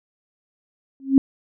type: tone with exponential growth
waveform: sine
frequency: 270.2 Hz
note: C#4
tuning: 44 cents flat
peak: -6 dBFS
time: 1-1.18 s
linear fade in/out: 1 ms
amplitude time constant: 39 ms
effects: none